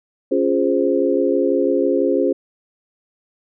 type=chord; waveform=sine; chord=Db major seventh; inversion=none; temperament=equal; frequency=277.2 / 349.2 / 415.3 / 523.3 Hz; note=Db4 / F4 / Ab4 / C5; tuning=0 / 0 / 0 / 0 cents; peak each=-20 dBFS; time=0.31-2.33 s; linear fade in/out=10 ms; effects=none